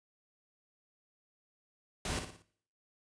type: noise with echo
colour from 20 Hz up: pink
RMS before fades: -36 dBFS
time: 2.05-2.19 s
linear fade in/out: 2 ms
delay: 58 ms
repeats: 4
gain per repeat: -7 dB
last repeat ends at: 2.422 s
effects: noise-tail reverb RT60 0.6 s tail -20 dB re dry + resampled to 22050 Hz